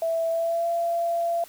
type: tone with pitch glide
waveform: sine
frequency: 659.3 to 680.6 Hz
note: E5 to F5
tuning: 0 to -45 cents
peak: -22 dBFS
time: 0.02-1.44 s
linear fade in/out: 2 ms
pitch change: +55 cents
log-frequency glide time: 0.29-0.7 s
effects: white hiss -49 dBFS RMS until 1.48 s